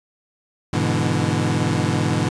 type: chord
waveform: 25% pulse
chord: E dominant seventh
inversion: first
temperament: equal with one note detuned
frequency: 101.98 / 123.47 / 146.83 / 164.81 Hz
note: G#2 / B2 / D3 / E3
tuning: -31 / 0 / 0 / 0 cents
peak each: -20 dBFS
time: 0.73-2.29 s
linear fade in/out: 5 ms
effects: resampled to 22050 Hz + 8-bit